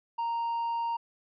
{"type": "tone with hard clipping", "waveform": "sine", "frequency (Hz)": 930, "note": "A#5", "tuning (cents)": -4, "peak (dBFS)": -29, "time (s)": [0.18, 0.97], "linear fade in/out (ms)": 10, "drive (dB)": 2, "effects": ["resampled to 16000 Hz"]}